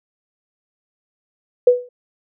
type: tone with exponential decay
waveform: sine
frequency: 492.9 Hz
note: B4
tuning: 3 cents flat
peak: -4 dBFS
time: 1.67-1.89 s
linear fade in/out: 5 ms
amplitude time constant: 47 ms
effects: none